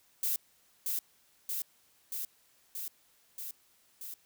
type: noise with echo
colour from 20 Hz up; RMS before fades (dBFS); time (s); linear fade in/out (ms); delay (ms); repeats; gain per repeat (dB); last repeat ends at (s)
violet; -31; 0.23-0.36; 2; 630; 6; -2; 4.14
effects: white hiss -67 dBFS RMS until 4.25 s